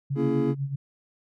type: tone with tremolo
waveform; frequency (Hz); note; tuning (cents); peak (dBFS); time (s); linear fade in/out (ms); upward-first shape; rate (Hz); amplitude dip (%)
sine; 138.59; C#3; 0; -24; 0.1-0.76; 10; sine; 8; 70
type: chord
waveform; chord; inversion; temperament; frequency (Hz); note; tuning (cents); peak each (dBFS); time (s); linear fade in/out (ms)
triangle; A# half-diminished seventh; none; just; 233.1 / 279.7 / 335.6 / 419.5; A#3 / C#4 / E4 / G#4; 0 / +16 / +31 / +17; -26; 0.15-0.55; 50
effects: none